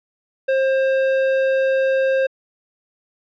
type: tone with tanh clipping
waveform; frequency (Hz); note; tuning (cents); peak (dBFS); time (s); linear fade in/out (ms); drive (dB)
sine; 532; C5; +29; -17; 0.48-2.27; 10; 15
effects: low-pass 3000 Hz 12 dB/octave